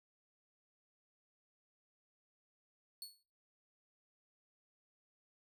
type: tone with exponential decay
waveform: sawtooth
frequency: 4400 Hz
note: C#8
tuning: 14 cents flat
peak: -39 dBFS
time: 3.02-3.23 s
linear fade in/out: 1 ms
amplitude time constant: 44 ms
effects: noise-tail reverb RT60 0.5 s tail -25 dB re dry